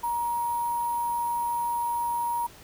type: tone with sample-and-hold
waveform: sine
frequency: 947 Hz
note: A#5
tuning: 27 cents sharp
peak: -25 dBFS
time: 0.03-2.47 s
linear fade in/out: 10 ms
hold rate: 11025 Hz
effects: pink hiss -50 dBFS RMS until 2.63 s